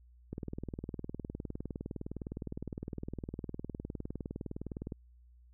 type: click train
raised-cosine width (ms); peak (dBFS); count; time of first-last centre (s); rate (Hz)
3; -26; 91; 0.33-4.922; 19.6
effects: added 60 Hz sine -57 dBFS peak until 5.53 s